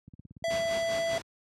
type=click train; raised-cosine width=5 ms; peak=-33 dBFS; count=14; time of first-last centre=0.08-0.827 s; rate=17.4 Hz
type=tone; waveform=square; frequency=665 Hz; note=E5; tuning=15 cents sharp; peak=-28 dBFS; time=0.44-1.18 s; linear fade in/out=2 ms
type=noise with tremolo; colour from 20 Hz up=pink; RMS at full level=-37 dBFS; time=0.5-1.22 s; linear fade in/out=5 ms; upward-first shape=sine; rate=5 Hz; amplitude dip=70%
effects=high-pass 100 Hz 12 dB/octave + low-pass 7000 Hz 12 dB/octave